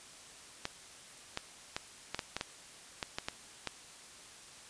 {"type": "clicks", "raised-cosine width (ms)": 0.2, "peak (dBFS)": -17, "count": 11, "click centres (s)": [0.654, 1.374, 1.765, 2.146, 2.192, 2.366, 2.411, 3.028, 3.185, 3.285, 3.673], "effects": ["white hiss -53 dBFS RMS until 4.69 s", "resampled to 22050 Hz"]}